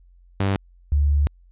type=tone pair in turn; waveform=sawtooth / sine; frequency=98 / 72.1 Hz; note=G2 / D2; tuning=0 / -31 cents; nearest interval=perfect fourth; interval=531 cents; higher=first; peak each=-15 / -15 dBFS; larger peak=neither; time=0.4-0.56 / 0.92-1.27 s; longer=second; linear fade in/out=0 ms; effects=added 44 Hz sine -49 dBFS peak until 1.51 s + resampled to 8000 Hz